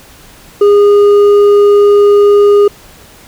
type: tone with hard clipping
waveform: sine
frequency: 409 Hz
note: G#4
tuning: 26 cents flat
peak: -4 dBFS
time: 0.61-2.68 s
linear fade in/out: 5 ms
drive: 4 dB
effects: pink hiss -38 dBFS RMS until 3.27 s